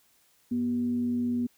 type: tone with frequency modulation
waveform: sine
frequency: 242.6 Hz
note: B3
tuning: 31 cents flat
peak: -25 dBFS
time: 0.51-1.47 s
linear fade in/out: 10 ms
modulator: 144 Hz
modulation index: 0.23
effects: white hiss -65 dBFS RMS until 1.57 s